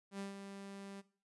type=tone with ADSR envelope; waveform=sawtooth; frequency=197.5 Hz; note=G3; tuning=13 cents sharp; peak=-37 dBFS; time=0.11-1.02 s; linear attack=82 ms; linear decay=140 ms; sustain=-7 dB; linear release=26 ms; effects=noise-tail reverb RT60 0.4 s tail -17 dB re dry + resampled to 24000 Hz